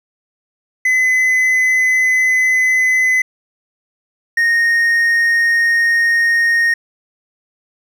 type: tone pair in turn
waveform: triangle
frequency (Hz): 2024 / 1855.8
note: B6 / A#6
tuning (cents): +42 / -8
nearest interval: major second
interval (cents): 150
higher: first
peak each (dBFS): -9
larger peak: neither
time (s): 0.85-3.22 / 4.37-6.74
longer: neither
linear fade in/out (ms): 5
effects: none